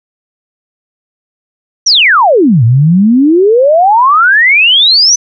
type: exponential two-way sweep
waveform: sine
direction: down then up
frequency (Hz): 6120 to 110 to 6120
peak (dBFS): -3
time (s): 1.86-5.16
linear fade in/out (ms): 10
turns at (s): 2.64
effects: none